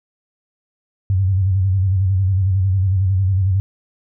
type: tone with vibrato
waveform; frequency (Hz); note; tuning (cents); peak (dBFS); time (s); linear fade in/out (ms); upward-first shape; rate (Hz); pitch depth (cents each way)
sine; 95.1; F#2; +48; -13; 1.1-3.6; 0; square; 11; 61
effects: none